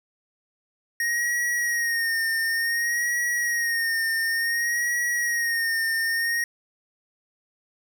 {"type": "tone with vibrato", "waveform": "square", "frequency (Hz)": 1864.7, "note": "A#6", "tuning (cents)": 0, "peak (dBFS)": -23, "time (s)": [1, 6.44], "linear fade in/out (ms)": 2, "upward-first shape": "sine", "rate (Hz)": 0.56, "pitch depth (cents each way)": 47, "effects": []}